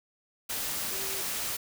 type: tone in noise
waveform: sine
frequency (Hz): 388.1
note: G4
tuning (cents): -17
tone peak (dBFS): -43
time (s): 0.91-1.22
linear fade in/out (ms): 10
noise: white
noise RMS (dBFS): -33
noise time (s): 0.49-1.57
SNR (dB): -13
effects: none